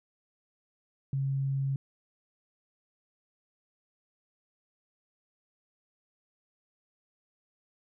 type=tone; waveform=sine; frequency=136.4 Hz; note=C#3; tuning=28 cents flat; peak=-27 dBFS; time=1.13-1.76 s; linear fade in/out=2 ms; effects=none